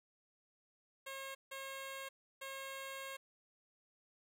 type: tone bursts at uneven times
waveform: 10% pulse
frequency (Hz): 540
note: C#5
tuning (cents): -45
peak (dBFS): -36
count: 3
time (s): 1.06-1.35 / 1.51-2.09 / 2.41-3.17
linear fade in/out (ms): 10
effects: none